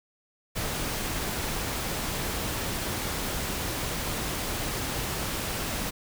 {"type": "noise", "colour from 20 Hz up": "pink", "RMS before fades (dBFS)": -31, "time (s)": [0.55, 5.91], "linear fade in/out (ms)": 20, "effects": []}